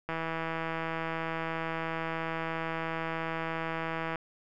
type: click train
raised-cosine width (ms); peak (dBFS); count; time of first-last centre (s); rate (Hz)
0.5; -19; 664; 0.09-4.157; 163
effects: none